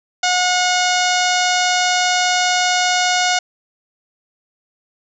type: harmonic tone with a mistuned harmonic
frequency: 725 Hz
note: F#5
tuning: 35 cents flat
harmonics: 1 / 2 / 3 / 4 / 5 / 6 / 7 / 8 / 9 / 10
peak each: -18 / -21 / -23 / -24 / -25 / -26 / -26 / -27 / -28 / -28 dBFS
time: 0.23-3.39 s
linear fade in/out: 5 ms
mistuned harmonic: 9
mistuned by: -21 cents
effects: none